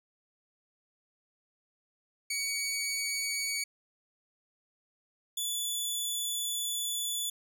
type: tone pair in turn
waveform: 15% pulse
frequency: 2252 / 3455 Hz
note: C#7 / A7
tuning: +27 / -32 cents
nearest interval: perfect fifth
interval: 741 cents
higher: second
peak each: -24 / -24 dBFS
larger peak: neither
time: 2.3-3.64 / 5.37-7.3 s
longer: second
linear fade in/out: 5 ms
effects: none